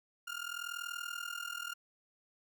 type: tone with amplitude modulation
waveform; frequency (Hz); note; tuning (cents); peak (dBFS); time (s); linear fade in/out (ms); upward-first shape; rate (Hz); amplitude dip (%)
30% pulse; 1408; F6; +14; -33; 0.27-1.74; 10; sine; 40.7; 85
effects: none